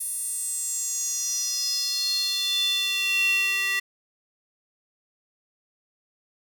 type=tone with high-pass filter sweep; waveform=square; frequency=389.5 Hz; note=G4; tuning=11 cents flat; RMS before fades=-26 dBFS; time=0-3.8 s; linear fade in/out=10 ms; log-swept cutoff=10000 to 2200 Hz; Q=7.1; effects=none